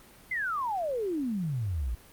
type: exponential sweep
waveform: sine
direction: down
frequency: 2117 to 53.9 Hz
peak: -28 dBFS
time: 0.31-1.95 s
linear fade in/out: 5 ms
effects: pink hiss -54 dBFS RMS until 2.12 s + Opus 32 kbps